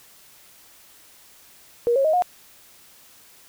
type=tone with pitch steps; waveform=sine; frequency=474.7 / 545.3 / 626.4 / 719.5 Hz; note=A#4 / C#5 / D#5 / F#5; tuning=+31 / -29 / +11 / -49 cents; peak=-16 dBFS; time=1.87-2.222 s; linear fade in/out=0 ms; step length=88 ms; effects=white hiss -51 dBFS RMS until 3.48 s